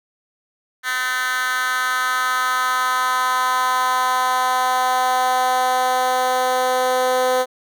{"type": "tone with high-pass filter sweep", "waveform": "10% pulse", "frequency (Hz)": 254.6, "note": "C4", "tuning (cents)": -47, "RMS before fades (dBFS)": -19, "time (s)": [0.83, 7.46], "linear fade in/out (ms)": 50, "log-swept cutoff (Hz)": [1700, 510], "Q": 2.8, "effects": []}